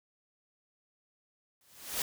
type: noise with exponential growth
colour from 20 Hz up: white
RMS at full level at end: -30 dBFS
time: 1.61-2.02 s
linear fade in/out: 1 ms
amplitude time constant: 89 ms
effects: none